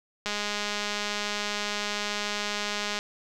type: click train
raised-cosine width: 0.2 ms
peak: -13 dBFS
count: 566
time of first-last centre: 0.26-2.989 s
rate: 207 Hz
effects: none